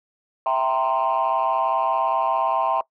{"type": "chord", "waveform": "sine", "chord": "C dominant seventh", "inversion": "first", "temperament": "equal with one note detuned", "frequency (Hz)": [659.3, 784, 929.1, 1046.5], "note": ["E5", "G5", "Bb5", "C6"], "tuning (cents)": [0, 0, -6, 0], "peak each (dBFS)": -23, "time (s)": [0.46, 2.81], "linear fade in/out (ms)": 2, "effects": ["noise-tail reverb RT60 0.1 s tail -20 dB re dry", "tanh soft clip ceiling -13 dBFS"]}